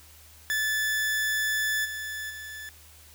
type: tone with level steps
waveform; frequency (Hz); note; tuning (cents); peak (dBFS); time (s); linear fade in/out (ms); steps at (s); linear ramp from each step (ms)
40% pulse; 1740; A6; -20; -24 / -32 / -37; 0.5-2.69; 0; 1.84 / 2.29; 20
effects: added 77 Hz sine -54 dBFS peak until 3.14 s + white hiss -53 dBFS RMS until 3.14 s